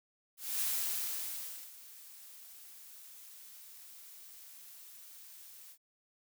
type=noise with ADSR envelope; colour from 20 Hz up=blue; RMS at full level=-33 dBFS; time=0.37-5.78 s; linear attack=240 ms; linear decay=1100 ms; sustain=-20 dB; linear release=72 ms; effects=none